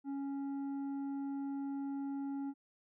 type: tone with tanh clipping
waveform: triangle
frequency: 277.2 Hz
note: C#4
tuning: in tune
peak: -38 dBFS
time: 0.04-2.54 s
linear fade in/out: 50 ms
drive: 11 dB
effects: none